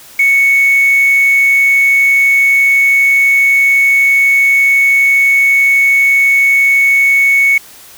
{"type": "tone with quantisation", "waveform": "sine", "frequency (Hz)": 2217, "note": "C#7", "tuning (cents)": 0, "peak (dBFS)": -6, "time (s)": [0.19, 7.58], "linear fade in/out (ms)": 5, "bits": 4, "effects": ["white hiss -37 dBFS RMS until 7.97 s"]}